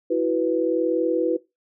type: chord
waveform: sine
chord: E suspended second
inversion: none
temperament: equal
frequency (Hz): 329.6 / 370 / 493.9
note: E4 / F#4 / B4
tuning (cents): 0 / 0 / 0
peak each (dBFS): -23 / -24 / -22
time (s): 0.1-1.37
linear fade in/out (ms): 10
effects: noise-tail reverb RT60 0.2 s tail -19 dB re dry